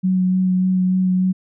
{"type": "tone with vibrato", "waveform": "sine", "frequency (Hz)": 185, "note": "F#3", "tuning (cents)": 0, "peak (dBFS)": -14, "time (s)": [0.03, 1.33], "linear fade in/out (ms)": 20, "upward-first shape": "sine", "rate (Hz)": 3.4, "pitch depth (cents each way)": 13, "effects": []}